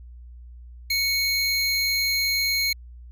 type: tone pair together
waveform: square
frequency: 2217 / 4185 Hz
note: C#7 / C8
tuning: 0 / 0 cents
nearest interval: major seventh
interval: 1100 cents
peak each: -25 / -24 dBFS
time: 0.9-2.73 s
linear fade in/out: 5 ms
effects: added 60 Hz sine -40 dBFS peak until 3.11 s